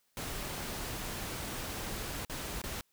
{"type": "noise with dropouts", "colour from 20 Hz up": "pink", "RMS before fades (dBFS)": -39, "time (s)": [0.17, 2.81], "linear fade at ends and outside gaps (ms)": 1, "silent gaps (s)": [[2.25, 2.297], [2.617, 2.638]], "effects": ["white hiss -74 dBFS RMS until 2.92 s"]}